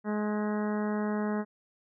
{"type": "harmonic tone with a mistuned harmonic", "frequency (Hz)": 210.6, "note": "G#3", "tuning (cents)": 24, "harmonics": [1, 2, 3, 4, 5, 6, 7, 8, 9], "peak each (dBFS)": [-29, -35, -39, -41, -43, -45, -46, -47, -48], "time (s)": [0.04, 1.45], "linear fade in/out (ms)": 50, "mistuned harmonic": 8, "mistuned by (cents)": -30, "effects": []}